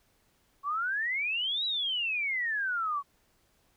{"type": "exponential two-way sweep", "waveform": "sine", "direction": "up then down", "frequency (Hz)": [1100, 3951, 1100], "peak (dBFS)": -28, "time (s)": [0.63, 3.03], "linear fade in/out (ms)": 50, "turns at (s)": 1.65, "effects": ["pink hiss -69 dBFS RMS until 3.76 s"]}